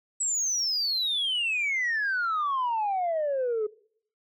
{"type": "exponential sweep", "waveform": "sine", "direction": "down", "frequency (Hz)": [7900, 415.3], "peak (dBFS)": -23, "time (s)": [0.2, 3.67], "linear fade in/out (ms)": 10, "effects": ["noise-tail reverb RT60 0.6 s tail -22 dB re dry", "tanh soft clip ceiling -22 dBFS"]}